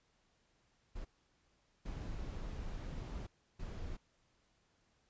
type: noise bursts at uneven times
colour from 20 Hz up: brown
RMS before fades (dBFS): -43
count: 3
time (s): 0.95-1.05 / 1.85-3.27 / 3.59-3.97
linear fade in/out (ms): 10
effects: pink hiss -75 dBFS RMS until 5.09 s + resampled to 16000 Hz